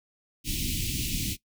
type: band-stop noise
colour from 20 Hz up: pink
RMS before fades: -30 dBFS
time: 0.44-1.37 s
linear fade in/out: 50 ms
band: 320 to 2400 Hz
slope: 48 dB/octave
effects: noise-tail reverb RT60 0.1 s tail -18 dB re dry